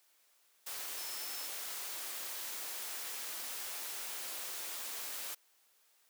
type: tone in noise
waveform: sine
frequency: 5274 Hz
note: E8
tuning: in tune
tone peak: -47 dBFS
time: 0.97-1.47 s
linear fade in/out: 10 ms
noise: white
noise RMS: -42 dBFS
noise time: 0.66-5.35 s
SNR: -8 dB
effects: white hiss -70 dBFS RMS until 6.09 s + high-pass 400 Hz 12 dB/octave